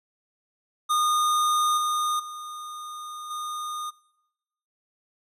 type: tone with level steps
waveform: square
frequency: 1224 Hz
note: D#6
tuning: 29 cents flat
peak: -21 / -24 / -36 / -31 dBFS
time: 0.89-3.91 s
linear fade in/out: 20 ms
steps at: 1.77 / 2.19 / 3.3 s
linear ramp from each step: 10 ms
effects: noise-tail reverb RT60 1.0 s tail -24 dB re dry + resampled to 32000 Hz

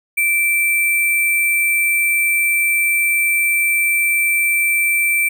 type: tone with sample-and-hold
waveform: sine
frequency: 2338 Hz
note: D7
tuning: 8 cents flat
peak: -13 dBFS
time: 0.17-5.29 s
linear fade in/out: 10 ms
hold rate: 11025 Hz
effects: none

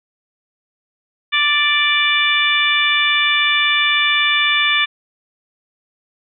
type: harmonic tone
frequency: 587.3 Hz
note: D5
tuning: in tune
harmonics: 2 / 3 / 4 / 5 / 6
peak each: -22 / -19 / -17 / -21 / -19 dBFS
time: 1.32-4.86 s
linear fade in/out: 20 ms
effects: none

